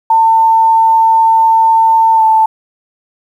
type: tone with pitch glide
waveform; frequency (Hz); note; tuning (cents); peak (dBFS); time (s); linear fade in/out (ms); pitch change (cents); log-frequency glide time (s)
sine; 898 to 882.6; A5 to A5; +35 to +5; -5; 0.1-2.46; 5; -30; 2.15-2.22
effects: 7-bit